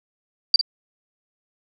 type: tone with echo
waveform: sine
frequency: 4699 Hz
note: D8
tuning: in tune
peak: -9 dBFS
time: 0.54-0.56 s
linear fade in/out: 2 ms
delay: 52 ms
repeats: 1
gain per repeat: -9 dB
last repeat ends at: 0.612 s
effects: none